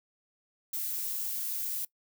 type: noise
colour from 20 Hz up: violet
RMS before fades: -34 dBFS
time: 0.73-1.85 s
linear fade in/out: 5 ms
effects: noise-tail reverb RT60 0.1 s tail -21 dB re dry